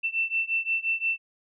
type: beating tone pair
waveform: sine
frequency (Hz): 2676 / 2681.7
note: E7 / E7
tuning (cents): +25 / +29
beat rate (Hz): 5.7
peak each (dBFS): -27 / -28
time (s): 0.03-1.18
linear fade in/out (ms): 20
effects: none